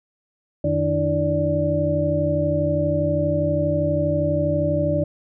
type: tone cluster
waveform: sine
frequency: 88.9 / 154 / 296.3 / 328.7 / 583 Hz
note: F2 / D#3 / D4 / E4 / D5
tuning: +31 / -17 / +15 / -5 / -13 cents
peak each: -27 / -24 / -26 / -29 / -21 dBFS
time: 0.64-5.04 s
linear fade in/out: 5 ms
effects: none